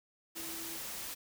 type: tone in noise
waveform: sine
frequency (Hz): 329.8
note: E4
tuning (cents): +1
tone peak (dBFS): -48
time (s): 0.35-0.78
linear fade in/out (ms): 20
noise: white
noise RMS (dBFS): -42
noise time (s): 0.35-1.15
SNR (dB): -9
effects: none